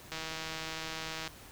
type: click train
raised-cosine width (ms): 0.2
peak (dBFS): -21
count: 186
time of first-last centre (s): 0.12-1.276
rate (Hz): 160
effects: pink hiss -52 dBFS RMS until 1.51 s